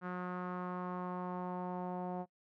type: tone with low-pass filter sweep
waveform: sawtooth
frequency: 180.5 Hz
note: F#3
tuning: 43 cents flat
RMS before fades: -40 dBFS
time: 0.01-2.26 s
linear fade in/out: 50 ms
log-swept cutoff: 1400 to 780 Hz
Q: 3.3
effects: noise-tail reverb RT60 0.1 s tail -25 dB re dry